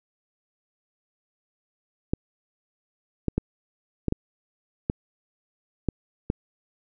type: clicks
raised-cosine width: 3 ms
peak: -10 dBFS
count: 8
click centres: 2.135 / 3.283 / 3.38 / 4.083 / 4.124 / 4.899 / 5.887 / 6.301 s
effects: none